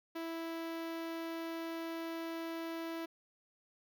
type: tone with notch filter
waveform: sawtooth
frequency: 329.6 Hz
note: E4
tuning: in tune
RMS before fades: -41 dBFS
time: 0.15-3.06 s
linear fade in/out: 10 ms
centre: 8000 Hz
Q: 0.74
effects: none